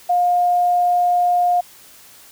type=tone; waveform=sine; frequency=710 Hz; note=F5; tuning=28 cents sharp; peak=-13 dBFS; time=0.09-1.61 s; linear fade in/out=10 ms; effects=white hiss -45 dBFS RMS until 2.31 s